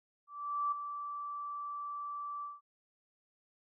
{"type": "tone with ADSR envelope", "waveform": "sine", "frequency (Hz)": 1163, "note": "D6", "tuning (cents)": -17, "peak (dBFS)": -29, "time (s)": [0.27, 2.61], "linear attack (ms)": 450, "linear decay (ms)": 6, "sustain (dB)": -9, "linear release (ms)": 180, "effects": []}